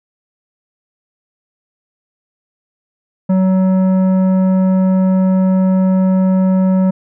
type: tone with tanh clipping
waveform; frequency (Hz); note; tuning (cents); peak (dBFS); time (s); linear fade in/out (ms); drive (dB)
sine; 187.7; F#3; +25; -11; 3.29-6.91; 10; 11
effects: none